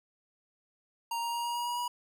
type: tone with pitch steps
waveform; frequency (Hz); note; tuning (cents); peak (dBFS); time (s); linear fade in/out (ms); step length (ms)
square; 932.3 / 938.2 / 944.2 / 950.2 / 956.3 / 962.4 / 968.5; A#5 / A#5 / A#5 / A#5 / A#5 / B5 / B5; 0 / +11 / +22 / +33 / +44 / -45 / -34; -32; 1.11-1.88; 5; 110
effects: none